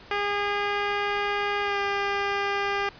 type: tone with pitch glide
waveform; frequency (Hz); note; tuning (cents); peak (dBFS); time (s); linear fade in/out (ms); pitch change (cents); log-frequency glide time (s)
10% pulse; 407.6 to 401.1; G#4 to G4; -32 to +40; -16; 0.11-2.89; 2; -28; 1.62-1.79
effects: pink hiss -48 dBFS RMS until 2.99 s + resampled to 11025 Hz